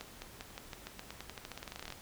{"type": "accelerating click train", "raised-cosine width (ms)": 0.2, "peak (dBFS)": -25, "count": 24, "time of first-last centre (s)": [0.01, 1.924], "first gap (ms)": 210, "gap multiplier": 0.9, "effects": ["pink hiss -53 dBFS RMS until 2.01 s"]}